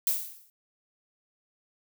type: noise with exponential decay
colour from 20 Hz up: violet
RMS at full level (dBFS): -23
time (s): 0.07-0.5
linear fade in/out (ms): 1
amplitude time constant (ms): 92
effects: none